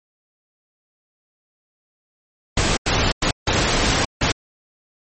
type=noise bursts at uneven times; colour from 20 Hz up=pink; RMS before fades=-18 dBFS; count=5; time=2.57-2.77 / 2.86-3.12 / 3.22-3.31 / 3.47-4.05 / 4.21-4.32 s; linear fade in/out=5 ms; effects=MP3 32 kbps